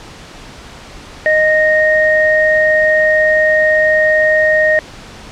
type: tone pair together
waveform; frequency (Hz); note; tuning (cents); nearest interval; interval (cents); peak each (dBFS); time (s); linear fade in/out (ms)
sine; 620 / 1857.9; D#5 / A#6; -6 / -6; octave + perfect fifth; 1900; -11; 1.26-4.79; 0
effects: pink hiss -34 dBFS RMS until 5.31 s + low-pass 6000 Hz 12 dB/octave